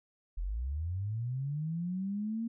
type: linear sweep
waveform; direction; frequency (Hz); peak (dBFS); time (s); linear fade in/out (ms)
sine; up; 38.89 to 233.1; -32; 0.37-2.48; 10
effects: none